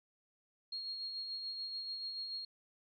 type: tone with tremolo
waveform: sine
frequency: 4272 Hz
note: C8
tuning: 35 cents sharp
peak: -38 dBFS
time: 0.72-2.45 s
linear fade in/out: 5 ms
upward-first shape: sine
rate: 6.9 Hz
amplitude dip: 35%
effects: none